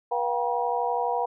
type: tone cluster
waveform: sine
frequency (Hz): 484.7 / 709 / 781 / 958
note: B4 / F5 / G5 / A#5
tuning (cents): -32 / +26 / -7 / +47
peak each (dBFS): -29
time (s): 0.11-1.26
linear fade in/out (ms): 10
effects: none